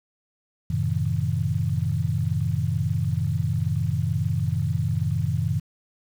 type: chord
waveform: sine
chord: F# diminished seventh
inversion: none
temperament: just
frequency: 92.5 / 111 / 133.2 / 159.84 Hz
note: F#2 / A2 / C3 / Eb3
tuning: 0 / +16 / +31 / +47 cents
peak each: -27 dBFS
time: 0.7-5.6 s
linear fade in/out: 5 ms
effects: 8-bit

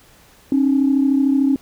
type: tone pair together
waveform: sine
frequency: 270 / 303.4 Hz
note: C#4 / D#4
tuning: -45 / -44 cents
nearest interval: major second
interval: 201 cents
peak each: -13 / -19 dBFS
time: 0.52-1.56 s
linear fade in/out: 2 ms
effects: tanh soft clip ceiling -6 dBFS + pink hiss -50 dBFS RMS until 1.61 s

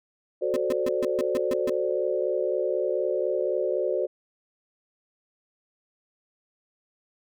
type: chord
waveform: sine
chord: D dominant seventh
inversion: first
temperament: equal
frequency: 370 / 440 / 523.3 / 587.3 Hz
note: F#4 / A4 / C5 / D5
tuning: 0 / 0 / 0 / 0 cents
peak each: -28 / -31 / -28 / -29 dBFS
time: 0.41-4.07 s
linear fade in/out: 20 ms
type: tone bursts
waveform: 35% pulse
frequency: 258.1 Hz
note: C4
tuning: 23 cents flat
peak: -26 dBFS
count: 8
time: 0.54-1.696 s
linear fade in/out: 0 ms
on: 22 ms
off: 140 ms
effects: none

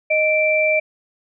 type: tone pair together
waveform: sine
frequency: 621 / 2345 Hz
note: D#5 / D7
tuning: -3 / -3 cents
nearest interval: octave + major seventh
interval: 2300 cents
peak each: -17 dBFS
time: 0.1-0.8 s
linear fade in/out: 10 ms
effects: none

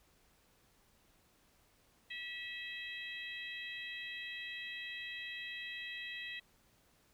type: harmonic tone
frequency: 648 Hz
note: E5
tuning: 30 cents flat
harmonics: 3 / 4 / 5 / 6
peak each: -45 / -47 / -49 / -51 dBFS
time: 2.1-6.4 s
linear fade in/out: 10 ms
effects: pink hiss -70 dBFS RMS until 7.13 s

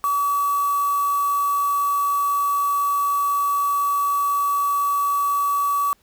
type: tone with quantisation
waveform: sine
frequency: 1141 Hz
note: C#6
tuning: 50 cents sharp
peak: -18 dBFS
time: 0.04-5.93 s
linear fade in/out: 0 ms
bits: 5
effects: pink hiss -61 dBFS RMS until 6.02 s

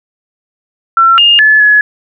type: tone with pitch steps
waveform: sine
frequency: 1351 / 2829 / 1724 / 1695 Hz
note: E6 / F7 / A6 / G#6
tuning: +42 / +22 / -36 / +35 cents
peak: -3 dBFS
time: 0.97-1.81 s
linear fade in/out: 2 ms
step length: 210 ms
effects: none

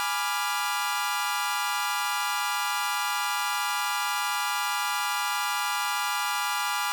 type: chord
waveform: sawtooth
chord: G# diminished seventh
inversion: none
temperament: equal with one note detuned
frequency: 830.6 / 987.8 / 1182.8 / 1396.9 Hz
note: G#5 / B5 / D6 / F6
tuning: 0 / 0 / +12 / 0 cents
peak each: -28 dBFS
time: 0-6.92 s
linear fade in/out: 0 ms
effects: none

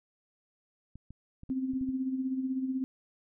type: clicks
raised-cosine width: 5 ms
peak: -34 dBFS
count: 7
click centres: 0.956 / 1.106 / 1.434 / 1.494 / 1.736 / 1.812 / 1.889 s
type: tone with tremolo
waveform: sine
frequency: 261.6 Hz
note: C4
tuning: in tune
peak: -27 dBFS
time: 1.5-2.84 s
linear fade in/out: 0 ms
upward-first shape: sine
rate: 16 Hz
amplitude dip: 55%
effects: none

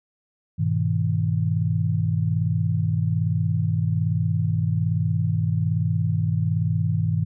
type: tone cluster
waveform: sine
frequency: 102.3 / 123.5 / 159.9 Hz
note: G#2 / B2 / D#3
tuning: -26 / 0 / +48 cents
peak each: -23 / -26 / -23 dBFS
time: 0.58-7.25 s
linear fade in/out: 20 ms
effects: none

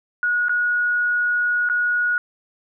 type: tone with dropouts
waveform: sine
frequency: 1453 Hz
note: F#6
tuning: 32 cents flat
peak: -17 dBFS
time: 0.23-2.18 s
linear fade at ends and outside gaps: 1 ms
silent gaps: 0.484-0.494 / 1.689-1.698 s
effects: none

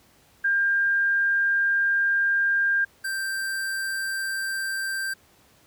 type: tone pair in turn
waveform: sine / square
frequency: 1600 / 1570.7 Hz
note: G6 / G6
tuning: +35 / +3 cents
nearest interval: unison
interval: 32 cents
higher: first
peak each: -19 / -27 dBFS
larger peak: first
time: 0.44-2.85 / 3.04-5.14 s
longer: first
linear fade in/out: 10 ms
effects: pink hiss -58 dBFS RMS until 5.66 s + high-pass 60 Hz 12 dB/octave

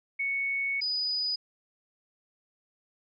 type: tone pair in turn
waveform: sine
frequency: 2217 / 4963 Hz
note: C#7 / D#8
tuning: 0 / -5 cents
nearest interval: octave + major second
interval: 1395 cents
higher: second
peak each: -27 dBFS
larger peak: neither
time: 0.19-0.81 / 0.81-1.36 s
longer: first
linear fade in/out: 10 ms
effects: none

